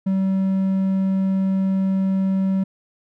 triangle tone, 191.6 Hz, G3, 39 cents flat, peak -15 dBFS, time 0.06-2.64 s, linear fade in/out 10 ms, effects none

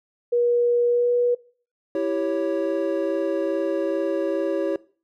sine tone with pitch glide, 480 to 485.3 Hz, B4 to B4, -49 to -30 cents, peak -17 dBFS, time 0.32-1.35 s, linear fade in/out 10 ms, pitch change +19 cents, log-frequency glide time 0.87-1.12 s
triangle chord, C# diminished, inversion first, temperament equal, 329.6 / 392 / 554.4 Hz, E4 / G4 / C#5, 0 / 0 / 0 cents, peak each -24 / -25 / -23 dBFS, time 1.95-4.76 s, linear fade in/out 2 ms
effects noise-tail reverb RT60 0.4 s tail -20 dB re dry

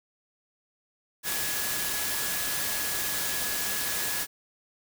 sine tone in noise, 1687 Hz, G#6, 27 cents sharp, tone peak -38 dBFS, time 1.23-4.27 s, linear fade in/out 50 ms, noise white, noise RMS -30 dBFS, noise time 1.23-4.27 s, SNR -11 dB, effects none

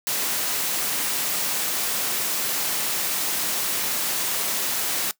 white noise, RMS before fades -25 dBFS, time 0.07-5.11 s, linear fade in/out 0 ms, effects noise-tail reverb RT60 0.1 s tail -19 dB re dry + high-pass 150 Hz 12 dB/octave

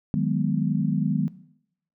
sine chord, G# minor seventh, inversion second, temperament equal, 155.56 / 185 / 207.7 / 246.9 Hz, D#3 / F#3 / G#3 / B3, 0 / 0 / 0 / 0 cents, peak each -25 / -26 / -26 / -28 dBFS, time 0.14-1.28 s, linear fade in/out 0 ms, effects noise-tail reverb RT60 0.7 s tail -17 dB re dry

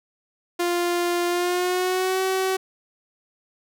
sawtooth tone with pitch glide, 349.2 to 378.6 Hz, F4 to F#4, 0 to +40 cents, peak -17 dBFS, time 0.59-2.57 s, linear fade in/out 10 ms, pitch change +140 cents, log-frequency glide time 1.27-2.22 s, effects none

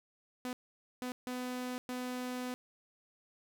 sawtooth tone bursts at uneven times, 250.5 Hz, B3, 25 cents sharp, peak -33 dBFS, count 4, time 0.45-0.53 / 1.02-1.12 / 1.27-1.78 / 1.89-2.54 s, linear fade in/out 0 ms, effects none

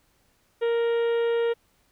harmonic tone with a mistuned harmonic, 466.2 Hz, A#4, in tune, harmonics 1 / 2 / 3 / 4 / 5 / 6 / 7 / 8, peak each -21 / -38 / -39 / -40 / -46 / -45 / -47 / -51 dBFS, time 0.61-1.54 s, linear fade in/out 20 ms, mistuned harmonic 6, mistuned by +30 cents, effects pink hiss -66 dBFS RMS until 1.91 s

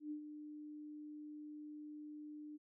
sine tone with ADSR envelope, 300 Hz, D4, 37 cents sharp, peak -40 dBFS, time 0-2.58 s, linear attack 110 ms, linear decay 96 ms, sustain -8 dB, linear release 25 ms, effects none

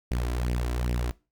sawtooth tone with flanger, 60.5 Hz, B1, 35 cents flat, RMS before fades -28 dBFS, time 0.11-1.11 s, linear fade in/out 0 ms, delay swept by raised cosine 0.36 to 3.06 ms, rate 2.5 Hz, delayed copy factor +0.65, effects noise-tail reverb RT60 0.3 s tail -21 dB re dry

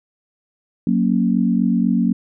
sine chord, F# major, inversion none, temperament equal, 185 / 233.1 / 277.2 Hz, F#3 / A#3 / C#4, 0 / 0 / 0 cents, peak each -18 / -17 / -22 dBFS, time 0.87-2.13 s, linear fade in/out 2 ms, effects none

